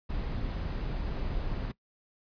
brown noise, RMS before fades -33 dBFS, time 0.09-1.72 s, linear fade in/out 10 ms, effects noise-tail reverb RT60 0.1 s tail -20 dB re dry + resampled to 11025 Hz

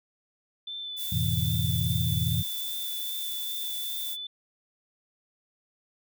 sine tone with vibrato, 3520 Hz, A7, in tune, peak -34 dBFS, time 0.67-4.27 s, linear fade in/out 5 ms, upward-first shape sine, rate 2.5 Hz, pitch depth 16 cents each way
violet noise, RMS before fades -35 dBFS, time 0.96-4.17 s, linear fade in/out 50 ms
sine chord, F major seventh, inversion none, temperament equal with one note detuned, 87.31 / 110 / 129.01 / 164.81 Hz, F2 / A2 / C3 / E3, 0 / 0 / -24 / 0 cents, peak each -30 dBFS, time 1.12-2.43 s, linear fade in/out 5 ms
effects none

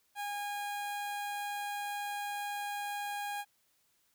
sawtooth tone with notch filter, 818 Hz, G#5, 26 cents flat, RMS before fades -38 dBFS, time 0.15-3.45 s, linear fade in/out 50 ms, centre 5400 Hz, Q 1.9, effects white hiss -73 dBFS RMS until 4.14 s

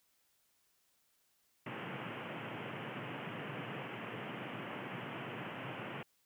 pink band-pass noise, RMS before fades -44 dBFS, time 1.66-6.03 s, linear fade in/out 5 ms, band 110 to 3100 Hz, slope 96 dB/octave, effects white hiss -75 dBFS RMS until 6.25 s

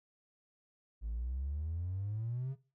triangle exponential sweep, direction up, 52.3 to 138.59 Hz, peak -32 dBFS, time 1.01-2.56 s, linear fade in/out 50 ms, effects noise-tail reverb RT60 0.3 s tail -18 dB re dry + tanh soft clip ceiling -31 dBFS

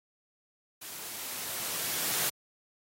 white noise with level ramp, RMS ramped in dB -43 to -29 dBFS, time 0.81-2.3 s, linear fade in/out 10 ms, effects high-pass 100 Hz 12 dB/octave + AAC 48 kbps

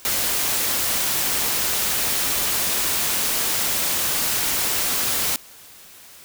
white noise, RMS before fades -22 dBFS, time 0.05-5.36 s, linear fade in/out 0 ms, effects white hiss -45 dBFS RMS until 6.24 s

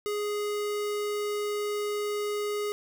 square tone, 415.3 Hz, G#4, in tune, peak -29 dBFS, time 0.06-2.72 s, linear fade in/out 0 ms, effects none

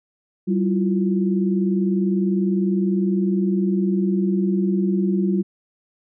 sine tone cluster, 192.2 / 331.9 / 351.8 Hz, G3 / E4 / F4, -34 / +12 / +13 cents, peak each -18 / -27 / -25 dBFS, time 0.47-5.43 s, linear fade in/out 20 ms, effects none

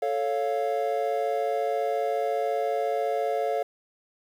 triangle chord, A augmented, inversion none, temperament equal, 440 / 554.4 / 698.5 Hz, A4 / C#5 / E#5, 0 / 0 / 0 cents, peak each -27 / -27 / -26 dBFS, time 0.02-3.63 s, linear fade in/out 5 ms, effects 9-bit

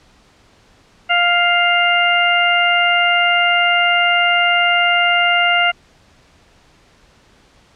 harmonic tone, 700 Hz, F5, 4 cents sharp, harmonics 1 / 2 / 3 / 4, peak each -17 / -17 / -17 / -17 dBFS, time 1.09-5.72 s, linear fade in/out 20 ms, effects pink hiss -51 dBFS RMS until 7.75 s + low-pass 6000 Hz 12 dB/octave

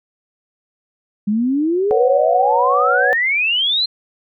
sine exponential sweep, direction up, 200.6 to 4190 Hz, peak -14 dBFS, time 1.27-3.86 s, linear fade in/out 10 ms
sine chord, B suspended second, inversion none, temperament just, 493.9 / 555.6 / 740.8 Hz, B4 / C#5 / F#5, 0 / +4 / +2 cents, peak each -19 dBFS, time 1.91-3.13 s, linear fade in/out 0 ms
effects none

